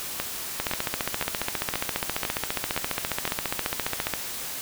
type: two click trains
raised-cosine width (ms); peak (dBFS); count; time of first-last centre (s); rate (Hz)
0.3; -10 / -9; 7 / 53; 0.2-3.277 / 0.6-4.137; 1.95 / 14.7
effects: white hiss -34 dBFS RMS until 4.61 s